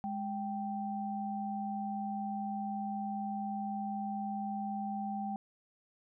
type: tone pair together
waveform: sine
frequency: 207.1 / 782 Hz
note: G#3 / G5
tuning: -5 / -4 cents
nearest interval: octave + major seventh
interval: 2301 cents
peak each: -37 / -37 dBFS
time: 0.04-5.36 s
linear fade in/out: 0 ms
effects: none